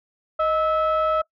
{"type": "tone pair together", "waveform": "sine", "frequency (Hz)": [625, 1304.6], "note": ["D#5", "E6"], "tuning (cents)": [8, -18], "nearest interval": "octave + minor second", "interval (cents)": 1274, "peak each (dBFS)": -19, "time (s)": [0.39, 1.22], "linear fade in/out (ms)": 10, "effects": ["noise-tail reverb RT60 0.1 s tail -22 dB re dry", "tanh soft clip ceiling -15 dBFS"]}